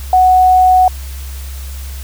sine tone, 740 Hz, F#5, in tune, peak -5 dBFS, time 0.13-0.88 s, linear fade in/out 2 ms, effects added 67 Hz sine -23 dBFS peak until 2.03 s + white hiss -35 dBFS RMS until 2.03 s

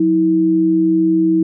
sine tone pair together, 181.2 / 323.6 Hz, F#3 / E4, -36 / -32 cents, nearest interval minor seventh, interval 1004 cents, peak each -20 / -11 dBFS, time 0-1.43 s, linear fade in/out 5 ms, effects none

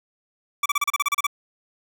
25% pulse tone bursts, 1155 Hz, D6, 29 cents flat, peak -15 dBFS, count 11, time 0.63-1.268 s, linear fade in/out 5 ms, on 28 ms, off 33 ms, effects none

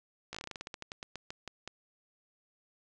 slowing click train, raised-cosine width 0.2 ms, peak -23 dBFS, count 19, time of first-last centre 0.33-1.676 s, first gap 16 ms, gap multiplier 1.16, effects resampled to 22050 Hz

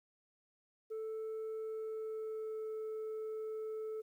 sine tone with pitch glide, 440 to 436.5 Hz, A4 to A4, 0 to -14 cents, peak -36 dBFS, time 0.9-4.02 s, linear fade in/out 20 ms, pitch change -14 cents, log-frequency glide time 1.58-2.71 s, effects tanh soft clip ceiling -38 dBFS + 12-bit

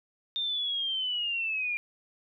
sine linear sweep, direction down, 3640 to 2384 Hz, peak -28 dBFS, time 0.36-1.77 s, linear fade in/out 0 ms, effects none

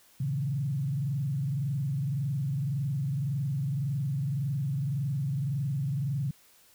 sine tone with frequency modulation, 138.59 Hz, C#3, in tune, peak -27 dBFS, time 0.2-6.31 s, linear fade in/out 5 ms, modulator 21.8 Hz, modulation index 0.84, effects white hiss -60 dBFS RMS until 6.74 s

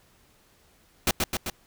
pink noise with echo, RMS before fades -22 dBFS, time 1.07-1.11 s, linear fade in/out 2 ms, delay 130 ms, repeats 3, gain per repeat -3 dB, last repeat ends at 1.5 s, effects pink hiss -61 dBFS RMS until 1.66 s

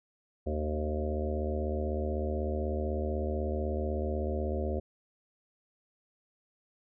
harmonic tone with a mistuned harmonic, 76.1 Hz, D#2, 38 cents flat, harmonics 1 / 3 / 4 / 5 / 6 / 7 / 8 / 9, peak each -32 / -38 / -44 / -37 / -44 / -38 / -42 / -43 dBFS, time 0.46-4.8 s, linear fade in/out 10 ms, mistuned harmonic 8, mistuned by +23 cents, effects none

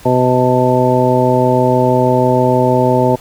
harmonic tone, 126.2 Hz, B2, 38 cents sharp, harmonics 1 / 2 / 3 / 4 / 5 / 7, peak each -16 / -16 / -16 / -16 / -16 / -16 dBFS, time 0.05-3.16 s, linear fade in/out 10 ms, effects pink hiss -39 dBFS RMS until 3.2 s

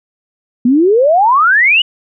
sine exponential sweep, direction up, 233.2 to 3006 Hz, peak -6 dBFS, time 0.65-1.82 s, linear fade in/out 5 ms, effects none

